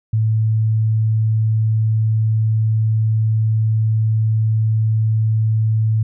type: tone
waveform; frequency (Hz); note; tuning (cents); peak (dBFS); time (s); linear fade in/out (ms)
sine; 110; A2; 0; -13; 0.13-6.03; 5
effects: none